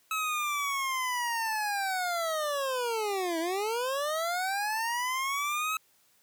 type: linear two-way sweep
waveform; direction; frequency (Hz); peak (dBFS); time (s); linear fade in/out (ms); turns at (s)
25% pulse; down then up; 1294 to 320 to 1294; -25; 0.11-5.77; 2; 3.39
effects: white hiss -66 dBFS RMS until 6.22 s + high-pass 60 Hz 12 dB/octave